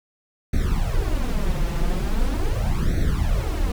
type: noise with flanger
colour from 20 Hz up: brown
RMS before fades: -21 dBFS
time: 0.53-3.72 s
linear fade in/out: 5 ms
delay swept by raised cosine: 0.49 to 5.89 ms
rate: 0.41 Hz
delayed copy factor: +0.9
effects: none